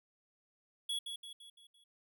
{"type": "tone with echo", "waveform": "square", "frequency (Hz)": 3364, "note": "G#7", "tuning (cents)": 22, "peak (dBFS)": -35, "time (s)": [0.89, 0.99], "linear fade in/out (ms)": 5, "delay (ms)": 170, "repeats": 5, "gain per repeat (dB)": -6, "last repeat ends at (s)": 1.84, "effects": []}